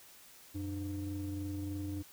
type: ring-modulated tone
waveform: triangle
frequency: 103.83 Hz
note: G#2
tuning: in tune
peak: -31 dBFS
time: 0.54-2.03 s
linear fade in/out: 20 ms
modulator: 196 Hz
effects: white hiss -57 dBFS RMS until 2.12 s